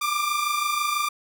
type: tone pair together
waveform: sawtooth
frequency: 1174.7 / 1200.8 Hz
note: D6 / D6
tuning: 0 / +38 cents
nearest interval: unison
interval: 38 cents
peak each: -22 dBFS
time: 0.01-1.09 s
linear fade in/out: 10 ms
effects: none